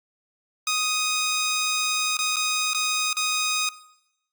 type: tone with dropouts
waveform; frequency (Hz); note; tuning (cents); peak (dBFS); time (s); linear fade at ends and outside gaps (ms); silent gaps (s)
10% pulse; 1249; D#6; +6; -14; 0.67-3.69; 2; 2.17-2.189 / 2.36-2.366 / 2.734-2.746 / 3.13-3.168
effects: noise-tail reverb RT60 0.8 s tail -17 dB re dry + Opus 48 kbps